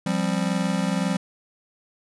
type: chord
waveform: square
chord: F suspended second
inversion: none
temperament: just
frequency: 174.61 / 196.44 / 261.9 Hz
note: F3 / G3 / C4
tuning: 0 / +4 / +2 cents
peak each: -26 / -26 / -30 dBFS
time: 0.06-1.17 s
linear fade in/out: 5 ms
effects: resampled to 24000 Hz